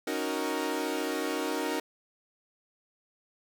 sawtooth chord, D# minor seventh, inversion third, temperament equal, 277.2 / 311.1 / 370 / 466.2 Hz, C#4 / D#4 / F#4 / A#4, 0 / 0 / 0 / 0 cents, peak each -32 / -30 / -32 / -31 dBFS, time 0.07-1.8 s, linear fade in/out 5 ms, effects none

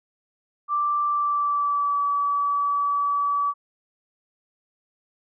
sine tone with pitch glide, 1174.7 to 1146.5 Hz, D6 to D6, 0 to -42 cents, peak -20 dBFS, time 0.68-3.54 s, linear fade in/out 50 ms, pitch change -42 cents, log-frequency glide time 1.05-2.02 s, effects none

